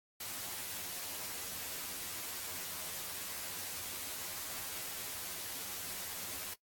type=noise with comb filter; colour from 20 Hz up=white; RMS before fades=-42 dBFS; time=0.2-6.54 s; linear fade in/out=5 ms; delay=11 ms; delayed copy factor=+0.9; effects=noise-tail reverb RT60 0.1 s tail -19 dB re dry + AAC 64 kbps